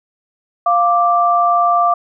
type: tone pair together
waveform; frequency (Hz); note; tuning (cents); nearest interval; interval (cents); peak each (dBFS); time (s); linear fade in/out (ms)
sine; 698.5 / 1174.7; F5 / D6; 0 / 0; major sixth; 900; -13; 0.66-1.94; 5
effects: none